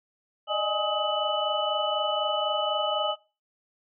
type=tone cluster; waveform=sine; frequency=600 / 624 / 833 / 1262 / 2983 Hz; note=D5 / D#5 / G#5 / D#6 / F#7; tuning=+37 / +5 / +5 / +24 / +13 cents; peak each=-31 dBFS; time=0.47-3.16 s; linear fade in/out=50 ms; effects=noise-tail reverb RT60 0.3 s tail -18 dB re dry